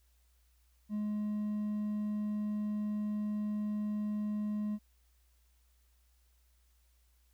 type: tone with hard clipping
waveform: triangle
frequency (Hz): 210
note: G#3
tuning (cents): +19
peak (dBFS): -33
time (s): 0.89-4.79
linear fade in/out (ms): 50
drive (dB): 5
effects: added 60 Hz sine -66 dBFS peak until 7.33 s + white hiss -75 dBFS RMS until 7.33 s